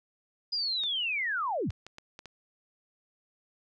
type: linear sweep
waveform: sine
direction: down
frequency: 4978 to 36.71 Hz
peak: -28 dBFS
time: 0.52-1.71 s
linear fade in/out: 10 ms
type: clicks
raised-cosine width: 0.2 ms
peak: -27 dBFS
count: 6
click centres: 0.836 / 1.705 / 1.866 / 1.984 / 2.191 / 2.257 s
effects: none